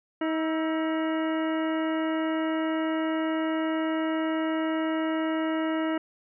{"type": "harmonic tone with a mistuned harmonic", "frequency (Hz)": 318, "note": "D#4", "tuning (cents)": 38, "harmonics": [1, 2, 3, 4, 5, 6, 7, 9], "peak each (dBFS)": [-26, -32, -38, -37, -42, -40, -45, -44], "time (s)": [0.21, 5.98], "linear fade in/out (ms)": 5, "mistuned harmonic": 4, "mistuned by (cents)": 61, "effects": []}